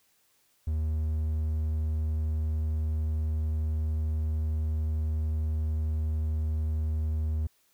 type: tone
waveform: triangle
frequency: 77.78 Hz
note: D#2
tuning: in tune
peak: -24 dBFS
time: 0.67-7.47 s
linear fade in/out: 5 ms
effects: white hiss -68 dBFS RMS until 7.73 s